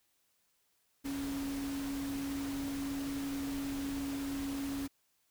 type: tone in noise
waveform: sine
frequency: 277.2 Hz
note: C#4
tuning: in tune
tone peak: -35 dBFS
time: 1.04-4.88 s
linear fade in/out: 20 ms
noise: pink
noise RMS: -45 dBFS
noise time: 1.04-4.88 s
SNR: +7 dB
effects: white hiss -75 dBFS RMS until 5.3 s